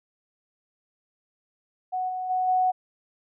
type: tone with level steps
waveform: sine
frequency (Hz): 740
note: F#5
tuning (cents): 0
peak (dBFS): -25 / -28 / -22 / -19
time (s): 1.92-2.72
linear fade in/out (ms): 20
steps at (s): 2.08 / 2.29 / 2.47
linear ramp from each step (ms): 20
effects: none